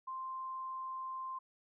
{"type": "tone", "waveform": "sine", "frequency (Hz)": 1046.5, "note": "C6", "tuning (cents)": 0, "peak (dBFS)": -39, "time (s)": [0.07, 1.39], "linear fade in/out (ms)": 10, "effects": []}